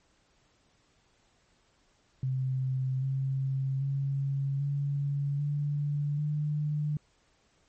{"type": "tone with pitch steps", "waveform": "sine", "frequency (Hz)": [130.81, 134.33, 137.95, 141.66, 145.48, 149.4], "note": ["C3", "C3", "C#3", "C#3", "D3", "D3"], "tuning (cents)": [0, 46, -8, 38, -16, 30], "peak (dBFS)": -27, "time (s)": [2.23, 6.97], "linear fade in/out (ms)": 2, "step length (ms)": 790, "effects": ["pink hiss -68 dBFS RMS until 7.68 s", "MP3 32 kbps"]}